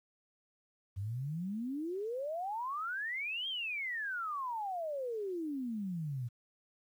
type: exponential two-way sweep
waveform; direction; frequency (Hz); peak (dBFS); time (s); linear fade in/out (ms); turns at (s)
sine; up then down; 92.5 to 3259 to 115.6; -35; 0.96-6.29; 20; 3.48
effects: 11-bit

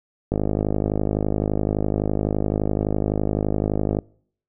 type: click train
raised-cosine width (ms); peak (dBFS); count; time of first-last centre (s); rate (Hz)
2; -8; 191; 0.32-3.988; 51.8
effects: noise-tail reverb RT60 0.6 s tail -26 dB re dry

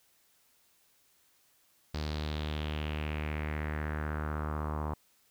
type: tone with low-pass filter sweep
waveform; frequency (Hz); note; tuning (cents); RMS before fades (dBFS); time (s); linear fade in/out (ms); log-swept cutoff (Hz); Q
sawtooth; 76; D#2; -40; -35; 1.94-4.94; 5; 4700 to 1000; 3.4
effects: white hiss -68 dBFS RMS until 5.3 s

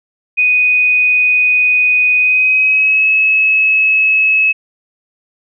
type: tone with pitch glide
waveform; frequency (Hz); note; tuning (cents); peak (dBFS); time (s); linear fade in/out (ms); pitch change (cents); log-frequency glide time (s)
sine; 2489 to 2580; D#7 to E7; 0 to -38; -8; 0.37-4.53; 20; +62; 2.17-3.07
effects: none

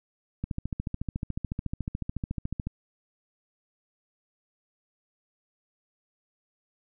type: click train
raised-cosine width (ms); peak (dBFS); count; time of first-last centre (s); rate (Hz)
5; -18; 32; 0.44-2.67; 13.9
effects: none

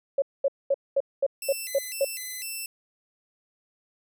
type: tone bursts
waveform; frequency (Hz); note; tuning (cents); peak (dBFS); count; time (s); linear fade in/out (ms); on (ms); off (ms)
sine; 552; C#5; -7; -19; 8; 0.18-2.048; 5; 41; 220
type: tone with vibrato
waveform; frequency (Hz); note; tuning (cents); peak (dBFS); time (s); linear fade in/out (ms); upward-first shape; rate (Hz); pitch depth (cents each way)
5% pulse; 2323; D7; -20; -24; 1.42-2.66; 2; square; 2; 240
effects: none

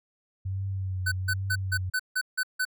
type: tone with vibrato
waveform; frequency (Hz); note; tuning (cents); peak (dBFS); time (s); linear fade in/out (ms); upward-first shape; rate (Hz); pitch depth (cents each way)
sine; 94.5; F#2; +37; -28; 0.45-1.9; 10; triangle; 1.2; 56
type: tone bursts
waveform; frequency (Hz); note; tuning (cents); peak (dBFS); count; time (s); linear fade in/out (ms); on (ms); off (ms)
square; 1507; F#6; +31; -25; 8; 1.06-2.652; 10; 59; 160
effects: none

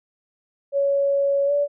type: tone with pitch glide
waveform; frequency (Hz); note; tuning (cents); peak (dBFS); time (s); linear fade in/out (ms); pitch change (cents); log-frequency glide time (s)
sine; 559 to 575.7; C#5 to D5; +14 to -35; -17; 0.72-1.68; 50; +51; 1.46-1.52
effects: none

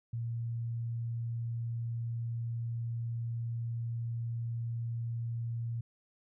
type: tone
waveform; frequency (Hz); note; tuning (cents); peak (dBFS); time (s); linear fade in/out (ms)
sine; 116.54; A#2; 0; -33; 0.13-5.81; 5
effects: none

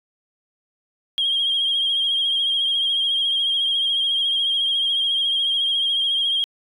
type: tone with vibrato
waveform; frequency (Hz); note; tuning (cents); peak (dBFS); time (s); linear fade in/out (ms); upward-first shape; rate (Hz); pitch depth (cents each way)
sine; 3231; G#7; -48; -17; 1.18-6.44; 0; sine; 14; 41
effects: tanh soft clip ceiling -13 dBFS

